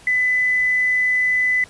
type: tone with quantisation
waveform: sine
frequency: 2003 Hz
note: B6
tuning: 24 cents sharp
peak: -15 dBFS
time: 0.07-1.64 s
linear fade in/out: 2 ms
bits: 7
effects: pink hiss -46 dBFS RMS until 1.69 s + resampled to 24000 Hz